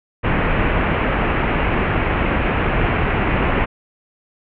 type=low-pass noise; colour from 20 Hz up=pink; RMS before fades=-18 dBFS; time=0.23-3.66 s; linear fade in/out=20 ms; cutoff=2700 Hz; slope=48 dB/octave; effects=none